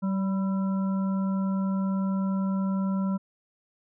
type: harmonic tone with a mistuned harmonic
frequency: 192.1 Hz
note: G3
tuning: 35 cents flat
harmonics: 1 / 3 / 5 / 7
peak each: -24 / -40 / -40 / -43 dBFS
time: 0.02-3.18 s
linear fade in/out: 20 ms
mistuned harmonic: 5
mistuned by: +50 cents
effects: none